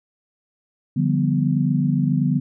sine chord, G dominant seventh, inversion second, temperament equal, 146.83 / 174.61 / 196 / 246.9 Hz, D3 / F3 / G3 / B3, 0 / 0 / 0 / 0 cents, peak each -20 / -23 / -25 / -22 dBFS, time 0.96-2.4 s, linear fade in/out 10 ms, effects none

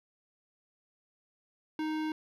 sine tone with hard clipping, 311.1 Hz, D#4, in tune, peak -33 dBFS, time 1.79-2.12 s, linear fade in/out 2 ms, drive 18 dB, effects none

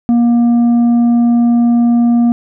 triangle tone with tanh clipping, 237 Hz, A#3, 29 cents sharp, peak -8 dBFS, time 0.09-2.32 s, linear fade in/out 0 ms, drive 9 dB, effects none

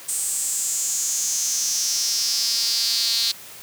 sawtooth tone with high-pass filter sweep, 230.2 Hz, A#3, 22 cents flat, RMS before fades -23 dBFS, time 0.08-3.32 s, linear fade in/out 10 ms, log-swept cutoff 8400 to 4200 Hz, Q 5.6, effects white hiss -41 dBFS RMS until 3.62 s + high-pass 80 Hz 12 dB/octave

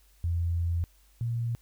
sine tone pair in turn, 85.1 / 117.27 Hz, F2 / A#2, -44 / +11 cents, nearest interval tritone, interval 555 cents, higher second, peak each -25 / -27 dBFS, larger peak first, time 0.24-0.84 / 1.21-1.55 s, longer first, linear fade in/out 0 ms, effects added 50 Hz sine -59 dBFS peak until 1.61 s + white hiss -65 dBFS RMS until 1.61 s

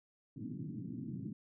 white band-pass noise, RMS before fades -43 dBFS, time 0.36-1.33 s, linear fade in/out 5 ms, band 110 to 290 Hz, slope 48 dB/octave, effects none

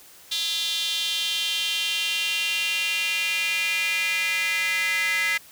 square tone with high-pass filter sweep, 185 Hz, F#3, in tune, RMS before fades -25 dBFS, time 0.31-5.38 s, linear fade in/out 10 ms, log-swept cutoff 3600 to 2000 Hz, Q 5, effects white hiss -49 dBFS RMS until 5.51 s

